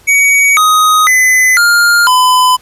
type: tone with pitch steps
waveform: square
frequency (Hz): 2255 / 1253 / 2025 / 1408 / 1008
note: C#7 / D#6 / B6 / F6 / B5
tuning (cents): +29 / +12 / +43 / +14 / +35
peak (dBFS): -6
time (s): 0.07-2.57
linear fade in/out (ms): 20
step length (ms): 500
effects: pink hiss -44 dBFS RMS until 2.61 s + resampled to 32000 Hz